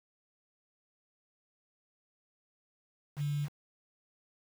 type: tone with quantisation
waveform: sine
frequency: 145.4 Hz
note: D3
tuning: 17 cents flat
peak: -30 dBFS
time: 3.16-3.49 s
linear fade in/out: 50 ms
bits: 8
effects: none